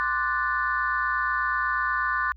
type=chord; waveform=sine; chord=D dominant seventh; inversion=third; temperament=equal; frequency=1046.5 / 1174.7 / 1480 / 1760 Hz; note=C6 / D6 / F#6 / A6; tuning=0 / 0 / 0 / 0 cents; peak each=-29 / -28 / -27 / -28 dBFS; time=0-2.32 s; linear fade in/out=0 ms; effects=tanh soft clip ceiling -13 dBFS + added 60 Hz sine -44 dBFS peak until 2.36 s